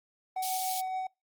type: tone with tremolo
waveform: triangle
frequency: 751 Hz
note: F#5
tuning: 26 cents sharp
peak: -28 dBFS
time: 0.36-1.07 s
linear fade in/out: 5 ms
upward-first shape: sine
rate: 7 Hz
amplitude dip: 25%
type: high-pass noise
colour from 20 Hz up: pink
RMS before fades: -35 dBFS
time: 0.42-0.81 s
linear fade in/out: 10 ms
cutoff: 3700 Hz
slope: 24 dB/octave
effects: noise-tail reverb RT60 0.2 s tail -25 dB re dry + Opus 24 kbps